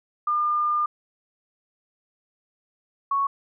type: tone pair in turn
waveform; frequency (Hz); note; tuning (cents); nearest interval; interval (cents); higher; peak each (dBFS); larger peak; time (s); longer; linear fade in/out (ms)
sine; 1205 / 1109.3; D6 / C#6; +44 / +1; minor second; 143; first; -20; neither; 0.27-0.86 / 3.11-3.27; first; 5
effects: none